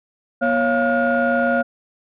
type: tone cluster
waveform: sine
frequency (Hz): 240.3 / 551 / 693 / 1432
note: B3 / C#5 / F5 / F6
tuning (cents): -47 / -11 / -14 / +43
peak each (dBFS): -20 / -19 / -20 / -20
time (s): 0.41-1.63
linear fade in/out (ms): 20
effects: tanh soft clip ceiling -10 dBFS